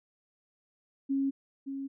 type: tone pair in turn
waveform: sine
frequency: 273.2 / 273.2 Hz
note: C#4 / C#4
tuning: -25 / -25 cents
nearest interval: unison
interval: 0 cents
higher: neither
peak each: -26 / -34 dBFS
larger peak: first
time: 1.09-1.31 / 1.66-1.88 s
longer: neither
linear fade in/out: 20 ms
effects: none